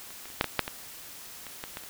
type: clicks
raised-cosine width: 0.3 ms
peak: -29 / -28 / -30 / -6 / -12 / -6 / -17 / -25 / -19 / -20 / -30 dBFS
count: 11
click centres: 0.106 / 0.256 / 0.302 / 0.411 / 0.443 / 0.593 / 0.679 / 1.467 / 1.639 / 1.771 / 1.837 s
effects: white hiss -45 dBFS RMS until 1.89 s